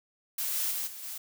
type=noise with level steps; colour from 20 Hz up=blue; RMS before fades=-32 / -30 / -33 / -43 / -39 dBFS; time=0.38-1.18 s; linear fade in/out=5 ms; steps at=0.54 / 0.7 / 0.86 / 1.02 s; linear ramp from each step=20 ms; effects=none